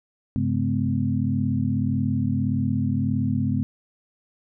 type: tone cluster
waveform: sine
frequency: 100 / 137 / 212.9 / 254.6 Hz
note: G2 / C#3 / G#3 / C4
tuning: +35 / -20 / +43 / -47 cents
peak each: -26 dBFS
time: 0.36-3.63 s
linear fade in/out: 0 ms
effects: none